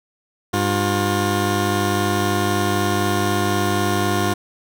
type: tone pair together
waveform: 15% pulse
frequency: 99.87 / 355.6 Hz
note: G2 / F4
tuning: +33 / +31 cents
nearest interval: octave + minor seventh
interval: 2198 cents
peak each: -14 dBFS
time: 0.53-4.34 s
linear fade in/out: 10 ms
effects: none